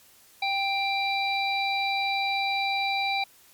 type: harmonic tone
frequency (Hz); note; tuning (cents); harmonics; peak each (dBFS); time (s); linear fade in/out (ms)
787; G5; +7; 1 / 3 / 5 / 6; -27 / -28 / -31 / -41; 0.42-3.24; 5
effects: white hiss -56 dBFS RMS until 3.53 s + MP3 96 kbps